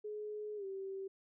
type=tone with pitch glide; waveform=sine; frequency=422 to 387 Hz; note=G#4 to G4; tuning=+28 to -22 cents; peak=-40 dBFS; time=0.04-1.08 s; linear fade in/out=10 ms; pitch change=-150 cents; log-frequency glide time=0.56-0.65 s; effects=none